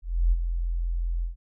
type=tone with ADSR envelope; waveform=sine; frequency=42.67 Hz; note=F1; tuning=39 cents flat; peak=-16 dBFS; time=0.02-1.36 s; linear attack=300 ms; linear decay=34 ms; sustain=-8 dB; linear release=130 ms; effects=none